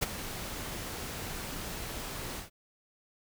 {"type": "noise with ADSR envelope", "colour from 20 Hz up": "pink", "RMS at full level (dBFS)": -27, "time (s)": [0.01, 2.5], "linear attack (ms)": 19, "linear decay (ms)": 20, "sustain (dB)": -12, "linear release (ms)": 130, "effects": []}